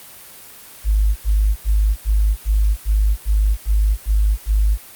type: tone bursts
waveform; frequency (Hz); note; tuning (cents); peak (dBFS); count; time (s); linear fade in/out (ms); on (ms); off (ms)
sine; 51.91; G#1; 0; -12; 10; 0.84-4.778; 50; 320; 82
effects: white hiss -40 dBFS RMS until 4.95 s + Opus 32 kbps